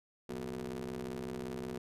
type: ring-modulated tone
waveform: 25% pulse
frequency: 65.41 Hz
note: C2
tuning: in tune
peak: -32 dBFS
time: 0.29-1.78 s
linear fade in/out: 5 ms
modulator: 303 Hz
effects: resampled to 32000 Hz